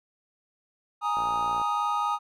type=chord; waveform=triangle; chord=Ab suspended second; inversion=none; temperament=just; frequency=830.6 / 934.4 / 1245.9 Hz; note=Ab5 / Bb5 / Eb6; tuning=0 / +4 / +2 cents; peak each=-28 / -29 / -25 dBFS; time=1.01-2.19 s; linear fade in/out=50 ms
type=click train; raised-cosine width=1 ms; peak=-26 dBFS; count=27; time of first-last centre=1.17-1.615 s; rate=58.4 Hz
effects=none